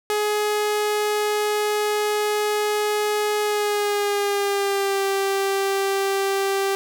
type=tone with pitch glide; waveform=sawtooth; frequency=419.9 to 391.8 Hz; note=G#4 to G4; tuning=+19 to -1 cents; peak=-16 dBFS; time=0.1-6.75 s; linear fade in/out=0 ms; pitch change=-120 cents; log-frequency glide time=3.42-5.04 s; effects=none